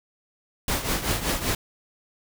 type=noise with tremolo; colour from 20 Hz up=pink; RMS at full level=-23 dBFS; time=0.68-1.55 s; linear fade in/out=2 ms; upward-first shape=triangle; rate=5.2 Hz; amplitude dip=75%; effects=none